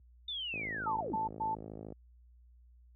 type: linear sweep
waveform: sine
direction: down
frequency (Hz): 3633 to 138.2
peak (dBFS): -36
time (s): 0.28-1.16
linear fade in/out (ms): 5
type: click train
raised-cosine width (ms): 2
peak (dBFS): -31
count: 75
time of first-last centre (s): 0.54-1.923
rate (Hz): 53.5
type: tone bursts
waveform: sine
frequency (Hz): 880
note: A5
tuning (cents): 0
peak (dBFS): -31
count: 3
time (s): 0.86-1.55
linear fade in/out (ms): 10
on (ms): 150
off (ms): 120
effects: added 60 Hz sine -51 dBFS peak until 2.95 s + high-pass 80 Hz 12 dB/octave